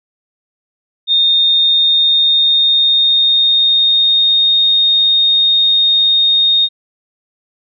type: tone with pitch glide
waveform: sine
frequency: 3665 to 3699 Hz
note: A#7 to A#7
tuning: -30 to -14 cents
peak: -8 dBFS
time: 1.07-6.69 s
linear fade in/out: 50 ms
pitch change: +16 cents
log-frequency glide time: 1.44-4.54 s
effects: none